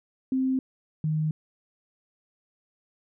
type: tone pair in turn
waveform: sine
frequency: 261.6 / 155.23 Hz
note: C4 / D#3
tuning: 0 / -4 cents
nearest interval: major sixth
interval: 904 cents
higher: first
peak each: -22 / -23 dBFS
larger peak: first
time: 0.32-0.59 / 1.04-1.31 s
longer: neither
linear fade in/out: 2 ms
effects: none